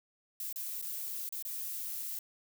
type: noise with dropouts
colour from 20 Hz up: violet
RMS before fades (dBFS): -39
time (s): 0.4-2.19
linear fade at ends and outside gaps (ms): 2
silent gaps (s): 0.527-0.559 / 0.816-0.824 / 1.291-1.324 / 1.425-1.45
effects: none